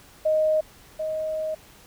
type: tone pair in turn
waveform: sine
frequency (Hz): 622.3 / 626.6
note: D#5 / D#5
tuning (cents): 0 / +12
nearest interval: unison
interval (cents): 12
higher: second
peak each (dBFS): -18 / -25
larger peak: first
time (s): 0.25-0.61 / 0.99-1.55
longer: second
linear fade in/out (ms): 10
effects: pink hiss -51 dBFS RMS until 1.86 s